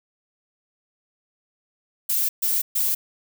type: noise bursts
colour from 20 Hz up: violet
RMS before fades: -22 dBFS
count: 3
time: 2.09-2.95 s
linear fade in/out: 10 ms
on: 200 ms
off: 130 ms
effects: none